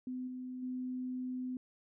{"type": "tone with level steps", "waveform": "sine", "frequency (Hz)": 253.8, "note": "B3", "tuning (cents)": 47, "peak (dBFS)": [-37, -40, -36], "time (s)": [0.07, 1.57], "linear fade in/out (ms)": 2, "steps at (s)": [0.27, 0.62], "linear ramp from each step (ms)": 10, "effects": []}